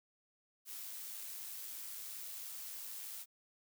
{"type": "noise with amplitude modulation", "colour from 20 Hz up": "blue", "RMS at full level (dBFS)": -45, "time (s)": [0.65, 3.26], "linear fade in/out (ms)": 50, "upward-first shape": "sine", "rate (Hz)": 103, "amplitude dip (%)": 30, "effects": []}